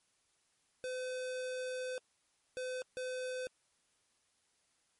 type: tone bursts at uneven times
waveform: square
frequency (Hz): 509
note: C5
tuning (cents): -48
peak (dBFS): -38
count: 3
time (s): 0.84-1.98 / 2.57-2.82 / 2.97-3.47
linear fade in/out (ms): 0
effects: white hiss -75 dBFS RMS until 4.99 s + MP3 48 kbps